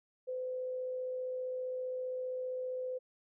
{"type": "tone with amplitude modulation", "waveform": "sine", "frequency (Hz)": 509, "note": "C5", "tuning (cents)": -48, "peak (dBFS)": -34, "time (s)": [0.27, 2.99], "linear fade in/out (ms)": 20, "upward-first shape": "sine", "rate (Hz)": 55.2, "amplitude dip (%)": 25, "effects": []}